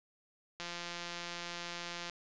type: click train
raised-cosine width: 0.2 ms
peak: -24 dBFS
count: 260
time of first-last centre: 0.6-2.097 s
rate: 173 Hz
effects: resampled to 16000 Hz + 11-bit